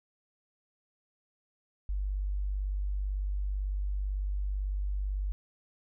sine tone, 49 Hz, G1, in tune, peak -29 dBFS, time 1.89-5.32 s, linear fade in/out 0 ms, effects none

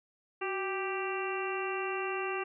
harmonic tone with a mistuned harmonic, 391.7 Hz, G4, 1 cent flat, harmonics 1 / 2 / 3 / 4 / 5 / 6 / 7, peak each -35 / -40 / -39 / -43 / -44 / -44 / -40 dBFS, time 0.41-2.44 s, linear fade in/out 10 ms, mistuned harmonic 1, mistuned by -70 cents, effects none

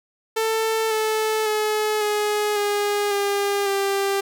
sawtooth tone with pitch steps, 444.4 / 435.8 / 427.3 / 419 / 410.8 / 402.8 / 395 Hz, A4 / A4 / G#4 / G#4 / G#4 / G4 / G4, +17 / -17 / +49 / +15 / -19 / +47 / +13 cents, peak -16 dBFS, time 0.36-4.21 s, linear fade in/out 10 ms, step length 550 ms, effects none

